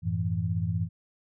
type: tone cluster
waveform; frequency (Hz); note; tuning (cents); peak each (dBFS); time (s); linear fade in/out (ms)
sine; 92.4 / 108.6 / 165.2; F#2 / A2 / E3; -2 / -22 / +4; -30; 0.02-0.89; 50
effects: none